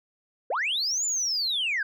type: linear two-way sweep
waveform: sine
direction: up then down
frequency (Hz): 415.3 to 7180 to 1520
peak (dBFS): -23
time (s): 0.5-1.83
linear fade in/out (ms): 5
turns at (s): 1.05
effects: tanh soft clip ceiling -21 dBFS